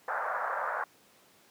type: band-pass noise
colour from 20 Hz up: white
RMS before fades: -33 dBFS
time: 0.08-0.84 s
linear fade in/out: 2 ms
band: 530 to 1600 Hz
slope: 48 dB/octave
effects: pink hiss -61 dBFS RMS until 1.5 s + high-pass 200 Hz 12 dB/octave

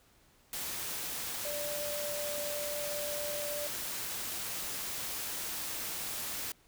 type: tone in noise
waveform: sine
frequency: 587.3 Hz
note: D5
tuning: in tune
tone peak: -37 dBFS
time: 1.45-3.67 s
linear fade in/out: 2 ms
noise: white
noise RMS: -38 dBFS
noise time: 0.53-6.52 s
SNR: -2 dB
effects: pink hiss -65 dBFS RMS until 6.67 s

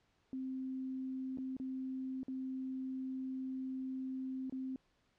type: tone with dropouts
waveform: sine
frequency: 261.6 Hz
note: C4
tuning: in tune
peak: -38 dBFS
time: 0.33-4.76 s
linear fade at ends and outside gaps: 1 ms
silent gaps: 1.374-1.384 / 1.567-1.599 / 2.232-2.282 / 4.497-4.524 s
effects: pink hiss -75 dBFS RMS until 5.18 s + low-pass 5000 Hz 12 dB/octave

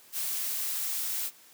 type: noise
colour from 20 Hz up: blue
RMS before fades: -32 dBFS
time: 0.12-1.31 s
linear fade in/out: 50 ms
effects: white hiss -56 dBFS RMS until 1.53 s + high-pass 150 Hz 12 dB/octave

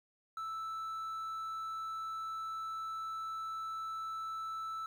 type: tone with quantisation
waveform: triangle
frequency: 1318 Hz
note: E6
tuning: 1 cent flat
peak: -36 dBFS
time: 0.37-4.86 s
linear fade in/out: 2 ms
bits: 11
effects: none

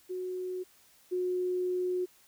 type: tone pair in turn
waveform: sine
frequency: 367.1 / 363.3 Hz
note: F#4 / F#4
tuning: -14 / -32 cents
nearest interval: unison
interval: 18 cents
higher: first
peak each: -33 / -28 dBFS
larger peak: second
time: 0.09-0.64 / 1.11-2.06 s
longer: second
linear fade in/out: 20 ms
effects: white hiss -62 dBFS RMS until 2.27 s

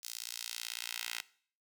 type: tone with high-pass filter sweep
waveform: 10% pulse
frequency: 58.1 Hz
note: A#1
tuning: 5 cents flat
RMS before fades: -42 dBFS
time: 0.03-1.21 s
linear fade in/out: 5 ms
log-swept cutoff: 5300 to 2400 Hz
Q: 1.1
effects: noise-tail reverb RT60 0.5 s tail -19 dB re dry

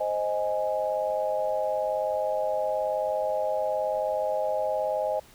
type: chord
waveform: sine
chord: Ab major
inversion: first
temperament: equal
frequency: 523.3 / 622.3 / 830.6 Hz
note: C5 / Eb5 / Ab5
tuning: 0 / 0 / 0 cents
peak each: -30 / -27 / -31 dBFS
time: 0-5.2 s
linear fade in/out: 10 ms
effects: pink hiss -54 dBFS RMS until 5.34 s

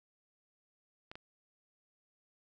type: clicks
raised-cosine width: 0.3 ms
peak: -30 dBFS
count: 2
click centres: 1.115 / 1.155 s
effects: none

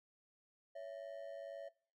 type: ring-modulated tone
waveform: triangle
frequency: 612 Hz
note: D#5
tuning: 29 cents flat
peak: -40 dBFS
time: 0.75-1.69 s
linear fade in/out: 10 ms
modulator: 51 Hz
effects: noise-tail reverb RT60 0.4 s tail -21 dB re dry

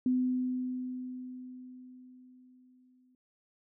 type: tone with exponential decay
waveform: sine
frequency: 253.3 Hz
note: B3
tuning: 44 cents sharp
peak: -24 dBFS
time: 0.06-3.15 s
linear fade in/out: 2 ms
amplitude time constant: 670 ms
effects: none

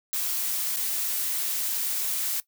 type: noise with dropouts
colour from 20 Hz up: blue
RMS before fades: -28 dBFS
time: 0.13-2.4 s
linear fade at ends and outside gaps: 0 ms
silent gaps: 0.762-0.769 s
effects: noise-tail reverb RT60 0.1 s tail -18 dB re dry

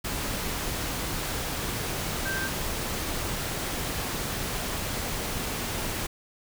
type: tone in noise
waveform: sine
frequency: 1568 Hz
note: G6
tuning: in tune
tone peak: -30 dBFS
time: 2.25-2.48 s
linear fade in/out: 10 ms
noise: pink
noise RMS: -31 dBFS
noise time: 0.04-6.07 s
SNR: -2 dB
effects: none

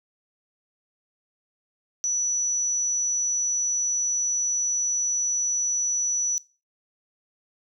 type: tone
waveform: sine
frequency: 5920 Hz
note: F#8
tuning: in tune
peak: -22 dBFS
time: 2.04-6.38 s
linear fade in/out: 0 ms
effects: noise-tail reverb RT60 0.3 s tail -20 dB re dry

